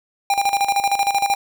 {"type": "tone with tremolo", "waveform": "square", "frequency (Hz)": 800, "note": "G5", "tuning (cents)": 35, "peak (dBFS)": -15, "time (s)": [0.3, 1.35], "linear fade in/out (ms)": 2, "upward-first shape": "square", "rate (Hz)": 13, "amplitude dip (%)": 70, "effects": []}